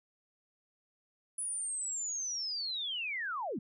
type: linear sweep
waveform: sine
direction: down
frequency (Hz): 9980 to 167.3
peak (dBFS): -34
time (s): 1.38-3.59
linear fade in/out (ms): 5
effects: none